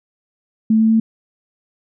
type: tone with pitch steps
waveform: sine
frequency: 220 / 221.7 / 223.3 Hz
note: A3 / A3 / A3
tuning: 0 / +13 / +26 cents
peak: -10 dBFS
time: 0.7-1 s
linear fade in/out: 5 ms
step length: 100 ms
effects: none